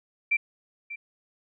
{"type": "tone with echo", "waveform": "sine", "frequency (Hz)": 2349, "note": "D7", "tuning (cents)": 0, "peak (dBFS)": -20, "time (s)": [0.31, 0.37], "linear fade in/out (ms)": 10, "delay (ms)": 590, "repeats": 1, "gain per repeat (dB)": -14, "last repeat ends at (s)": 0.96, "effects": []}